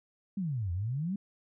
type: exponential two-way sweep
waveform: sine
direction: down then up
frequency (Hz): 207.5 to 83.6 to 207.5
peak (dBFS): -30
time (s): 0.37-1.16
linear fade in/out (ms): 5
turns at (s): 0.72
effects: none